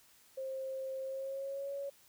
sine tone with pitch glide, 530 to 558.6 Hz, C5 to C#5, +22 to +13 cents, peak -37 dBFS, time 0.37-1.9 s, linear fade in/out 10 ms, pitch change +91 cents, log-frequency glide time 1.02-1.73 s, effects white hiss -64 dBFS RMS until 2.08 s

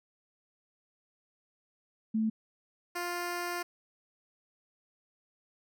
sine / 10% pulse tone pair in turn, 220 / 350.6 Hz, A3 / F4, 0 / +7 cents, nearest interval minor sixth, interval 807 cents, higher second, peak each -26 / -25 dBFS, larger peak second, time 2.14-2.3 / 2.95-3.63 s, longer second, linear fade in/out 10 ms, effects none

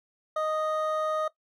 triangle tone pair together, 622.3 / 1243.4 Hz, D#5 / D#6, 0 / -2 cents, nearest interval octave, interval 1198 cents, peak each -26 / -28 dBFS, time 0.36-1.28 s, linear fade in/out 5 ms, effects noise-tail reverb RT60 0.1 s tail -17 dB re dry

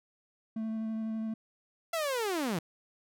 triangle tone with vibrato, 221.2 Hz, A3, 9 cents sharp, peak -30 dBFS, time 0.56-1.34 s, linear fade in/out 5 ms, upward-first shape square, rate 12 Hz, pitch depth 9 cents each way
sawtooth linear sweep, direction down, 682 to 151.7 Hz, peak -26 dBFS, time 1.93-2.59 s, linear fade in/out 5 ms
effects none

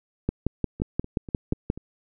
two click trains, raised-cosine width 3 ms, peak -24 / -10 dBFS, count 5 / 9, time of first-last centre 0.8-1.776 / 0.29-1.701 s, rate 4.1 / 5.67 Hz, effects none

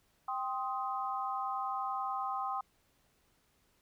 sine chord, C minor, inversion second, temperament just, 784.9 / 1046.5 / 1255.8 Hz, G5 / C6 / Eb6, +2 / 0 / +16 cents, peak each -37 / -38 / -38 dBFS, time 0.28-2.61 s, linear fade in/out 5 ms, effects pink hiss -72 dBFS RMS until 3.81 s

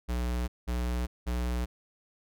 square tone bursts, 60.6 Hz, B1, 32 cents flat, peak -29 dBFS, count 3, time 0.08-1.66 s, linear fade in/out 20 ms, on 400 ms, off 190 ms, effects none

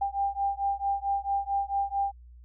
sine beating tone pair, 793 / 797.5 Hz, G5 / G5, +20 / +30 cents, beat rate 4.5 Hz, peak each -29 dBFS, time 0.01-2.12 s, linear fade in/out 10 ms, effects added 60 Hz sine -47 dBFS peak until 2.44 s

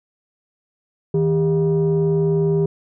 sine tone pair together, 159.3 / 399.4 Hz, D#3 / G4, +41 / +32 cents, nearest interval octave + major third, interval 1591 cents, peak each -16 dBFS, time 1.14-2.66 s, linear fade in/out 5 ms, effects tanh soft clip ceiling -11 dBFS

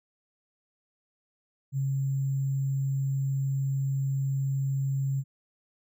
sine tone with sample-and-hold, 136.5 Hz, C#3, 26 cents flat, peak -25 dBFS, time 1.72-5.24 s, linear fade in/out 50 ms, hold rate 7350 Hz, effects none

